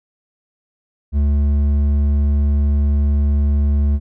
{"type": "tone with hard clipping", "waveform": "sine", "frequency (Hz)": 72.2, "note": "D2", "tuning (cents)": -29, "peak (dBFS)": -14, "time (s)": [1.12, 4], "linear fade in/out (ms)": 50, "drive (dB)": 6, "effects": []}